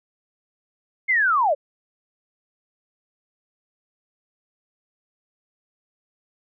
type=linear sweep; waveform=sine; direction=down; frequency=2163 to 521 Hz; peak=-16 dBFS; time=1.08-1.55 s; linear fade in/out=20 ms; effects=none